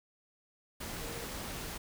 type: tone in noise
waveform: sine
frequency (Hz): 466.2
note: A#4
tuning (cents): 0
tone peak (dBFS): -46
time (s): 1-1.25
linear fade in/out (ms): 10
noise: pink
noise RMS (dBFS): -41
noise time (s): 0.8-1.78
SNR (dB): -8
effects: none